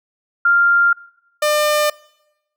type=tone pair in turn; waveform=sine / sawtooth; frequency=1395 / 600.2 Hz; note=F6 / D5; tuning=-2 / +38 cents; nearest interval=octave + minor third; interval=1460 cents; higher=first; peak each=-10 dBFS; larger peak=neither; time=0.45-0.93 / 1.42-1.9 s; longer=neither; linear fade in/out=5 ms; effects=noise-tail reverb RT60 0.9 s tail -23 dB re dry